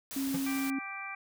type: noise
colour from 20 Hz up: white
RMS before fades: -41 dBFS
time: 0.11-0.7 s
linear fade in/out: 0 ms
type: tone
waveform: sine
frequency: 271.7 Hz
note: C#4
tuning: 35 cents flat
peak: -30 dBFS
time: 0.16-0.79 s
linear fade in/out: 5 ms
type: tone with exponential decay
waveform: square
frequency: 170 Hz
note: F3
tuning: 46 cents flat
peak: -31 dBFS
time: 0.34-0.43 s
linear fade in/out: 5 ms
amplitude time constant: 18 ms
type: harmonic tone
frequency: 392 Hz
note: G4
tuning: in tune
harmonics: 2 / 3 / 4 / 5 / 6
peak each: -46 / -44 / -46 / -48 / -40 dBFS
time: 0.46-1.15 s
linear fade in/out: 5 ms
effects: none